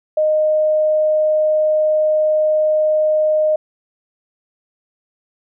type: tone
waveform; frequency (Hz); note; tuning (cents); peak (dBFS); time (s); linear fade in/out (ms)
sine; 617; D#5; -15; -12; 0.17-3.56; 5
effects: none